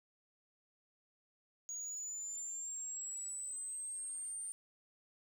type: exponential sweep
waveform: sine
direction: up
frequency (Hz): 6700 to 8950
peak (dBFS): -39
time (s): 1.69-4.52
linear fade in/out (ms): 0
effects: tanh soft clip ceiling -38 dBFS + 11-bit